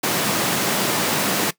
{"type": "high-pass noise", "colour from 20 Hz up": "pink", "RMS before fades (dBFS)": -21, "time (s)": [0.03, 1.51], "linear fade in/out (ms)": 10, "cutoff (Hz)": 150, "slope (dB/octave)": 24, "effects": ["noise-tail reverb RT60 0.1 s tail -18 dB re dry"]}